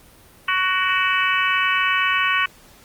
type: harmonic tone with a mistuned harmonic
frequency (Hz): 372.5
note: F#4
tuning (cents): +12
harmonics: 3 / 4 / 5 / 6 / 7 / 8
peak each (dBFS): -22 / -23 / -24 / -25 / -25 / -26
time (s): 0.48-2.46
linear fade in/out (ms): 5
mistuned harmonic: 6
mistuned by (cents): +37
effects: pink hiss -49 dBFS RMS until 2.84 s + Opus 32 kbps